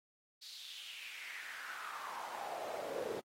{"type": "noise with high-pass filter sweep", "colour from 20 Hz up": "brown", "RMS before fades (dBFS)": -45, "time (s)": [0.41, 3.21], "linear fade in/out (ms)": 20, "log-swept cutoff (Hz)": [4400, 410], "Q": 4.6, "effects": ["AAC 48 kbps"]}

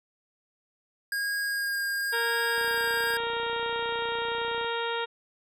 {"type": "tone with vibrato", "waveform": "square", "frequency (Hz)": 1625, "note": "G#6", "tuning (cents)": -38, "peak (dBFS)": -28, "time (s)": [1.12, 3.17], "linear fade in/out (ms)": 2, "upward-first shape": "sine", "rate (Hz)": 0.98, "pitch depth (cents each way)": 12}
{"type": "harmonic tone", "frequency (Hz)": 465.2, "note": "A#4", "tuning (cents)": -4, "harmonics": [1, 2, 3, 4, 5, 6, 7, 8], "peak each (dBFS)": [-32, -33, -35, -39, -43, -41, -40, -39], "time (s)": [2.12, 5.06], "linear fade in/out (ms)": 20}
{"type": "click train", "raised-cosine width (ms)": 1, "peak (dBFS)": -30, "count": 64, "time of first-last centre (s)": [2.58, 4.646], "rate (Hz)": 30.5}
{"effects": []}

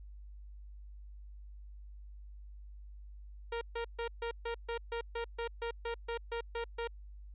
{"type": "tone bursts", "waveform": "sawtooth", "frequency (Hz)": 466.2, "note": "A#4", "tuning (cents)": 0, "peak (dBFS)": -31, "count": 15, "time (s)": [3.52, 6.875], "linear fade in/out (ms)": 5, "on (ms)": 93, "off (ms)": 140, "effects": ["added 50 Hz sine -47 dBFS peak until 7.34 s", "resampled to 8000 Hz"]}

